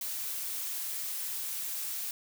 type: noise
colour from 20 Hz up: blue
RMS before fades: -36 dBFS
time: 0.01-2.11 s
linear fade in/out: 2 ms
effects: none